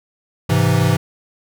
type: chord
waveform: square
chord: Ab augmented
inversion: none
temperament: equal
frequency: 103.83 / 130.81 / 164.81 Hz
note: Ab2 / C3 / E3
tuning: 0 / 0 / 0 cents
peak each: -18 dBFS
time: 0.49-0.97 s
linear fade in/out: 10 ms
effects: none